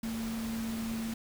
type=tone in noise; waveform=sine; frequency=225.7 Hz; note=A3; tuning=44 cents sharp; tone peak=-33 dBFS; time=0.03-1.14 s; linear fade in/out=5 ms; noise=pink; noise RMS=-43 dBFS; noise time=0.03-1.14 s; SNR=+7 dB; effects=none